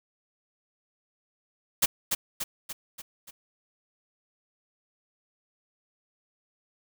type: noise with echo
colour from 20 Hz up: white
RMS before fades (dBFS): -21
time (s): 1.82-1.86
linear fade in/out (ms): 10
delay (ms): 290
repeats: 5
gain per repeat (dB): -5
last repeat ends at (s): 3.31
effects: none